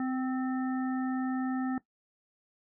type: harmonic tone with a mistuned harmonic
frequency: 258.5 Hz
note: C4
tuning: 21 cents flat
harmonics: 1 / 3 / 5 / 7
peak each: -29 / -39 / -43 / -46 dBFS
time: 0-1.78 s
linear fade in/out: 2 ms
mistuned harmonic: 5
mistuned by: +22 cents
effects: noise-tail reverb RT60 0.1 s tail -17 dB re dry